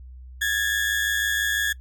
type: tone pair together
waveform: 35% pulse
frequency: 1654 / 1760 Hz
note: G#6 / A6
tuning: -8 / 0 cents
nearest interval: minor second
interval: 108 cents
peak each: -22 / -24 dBFS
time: 0.41-1.73 s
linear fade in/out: 10 ms
effects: noise-tail reverb RT60 0.1 s tail -21 dB re dry + added 63 Hz sine -39 dBFS peak until 1.8 s